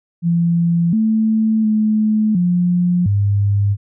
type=tone with pitch steps; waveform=sine; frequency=169.9 / 219.7 / 215.3 / 177.1 / 101.1 Hz; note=F3 / A3 / A3 / F3 / G#2; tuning=-47 / -2 / -37 / +24 / -46 cents; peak=-12 dBFS; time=0.22-3.77 s; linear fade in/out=50 ms; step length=710 ms; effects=none